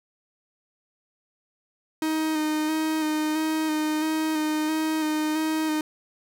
45% pulse tone with vibrato, 311.1 Hz, D#4, in tune, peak -23 dBFS, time 2.02-5.81 s, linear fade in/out 2 ms, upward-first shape square, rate 1.5 Hz, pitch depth 19 cents each way, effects none

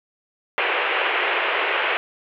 white band-pass noise, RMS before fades -22 dBFS, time 0.58-1.97 s, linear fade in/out 0 ms, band 360 to 2900 Hz, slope 48 dB/octave, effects none

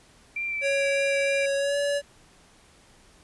sine tone with vibrato, 2349 Hz, D7, in tune, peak -27 dBFS, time 0.36-1.46 s, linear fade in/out 5 ms, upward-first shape sine, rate 3.3 Hz, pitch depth 18 cents each way
square tone with pitch glide, 554.4 to 571 Hz, C#5 to D5, 0 to -49 cents, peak -24 dBFS, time 0.61-2.02 s, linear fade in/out 50 ms, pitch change +51 cents, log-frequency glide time 1.56-1.77 s
effects pink hiss -56 dBFS RMS until 3.23 s + resampled to 24000 Hz

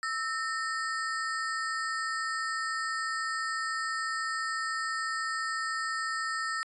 square ring-modulated tone, 1568 Hz, G6, in tune, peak -28 dBFS, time 0.03-6.63 s, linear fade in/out 0 ms, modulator 257 Hz, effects resampled to 22050 Hz

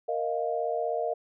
sine chord, Bb suspended fourth, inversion none, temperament equal, 466.2 / 622.3 / 698.5 Hz, Bb4 / Eb5 / F5, 0 / 0 / 0 cents, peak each -31 dBFS, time 0.08-1.14 s, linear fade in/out 10 ms, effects none

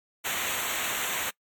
pink noise with comb filter, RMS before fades -30 dBFS, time 0.24-1.31 s, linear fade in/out 20 ms, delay 0.2 ms, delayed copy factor -0.95, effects noise-tail reverb RT60 0.1 s tail -23 dB re dry + MP3 96 kbps

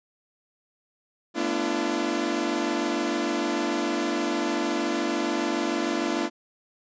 sawtooth chord, B half-diminished seventh, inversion third, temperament equal with one note detuned, 220 / 246.9 / 293.7 / 340.3 Hz, A3 / B3 / D4 / F4, 0 / 0 / 0 / -45 cents, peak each -30 / -28 / -25 / -24 dBFS, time 1.34-6.3 s, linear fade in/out 50 ms, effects resampled to 16000 Hz

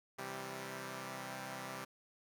5% pulse chord, C major, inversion none, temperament equal, 130.81 / 164.81 / 196 Hz, C3 / E3 / G3, 0 / 0 / 0 cents, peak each -35 / -39 / -35 dBFS, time 0.18-1.85 s, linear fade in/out 10 ms, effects none

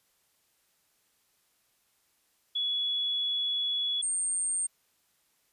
sine tone pair in turn, 3388 / 8639 Hz, G#7 / C#9, +34 / -46 cents, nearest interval octave + major third, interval 1620 cents, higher second, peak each -27 dBFS, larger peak neither, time 2.55-4.02 / 4.02-4.67 s, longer first, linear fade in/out 10 ms, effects white hiss -71 dBFS RMS until 5.52 s + resampled to 32000 Hz

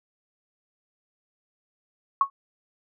sine tone with exponential decay, 1103 Hz, C#6, 9 cents flat, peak -12 dBFS, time 2.21-2.3 s, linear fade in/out 2 ms, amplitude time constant 18 ms, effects none

